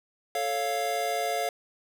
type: chord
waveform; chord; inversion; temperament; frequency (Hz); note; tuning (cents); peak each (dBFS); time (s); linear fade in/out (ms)
square; A augmented; none; equal; 440 / 554.4 / 698.5; A4 / C#5 / E#5; 0 / 0 / 0; -35 / -34 / -29; 0.35-1.49; 2
effects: none